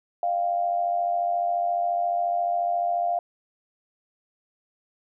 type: tone with amplitude modulation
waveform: sine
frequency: 697 Hz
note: F5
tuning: 4 cents flat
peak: -19 dBFS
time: 0.23-3.19 s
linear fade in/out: 2 ms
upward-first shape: sine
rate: 94.3 Hz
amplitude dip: 60%
effects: none